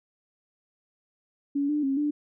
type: tone with pitch steps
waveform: sine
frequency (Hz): 282.9 / 297.6 / 271.5 / 295.1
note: C#4 / D4 / C#4 / D4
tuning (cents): +35 / +23 / -36 / +8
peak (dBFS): -23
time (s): 1.55-2.11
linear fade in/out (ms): 10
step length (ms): 140
effects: none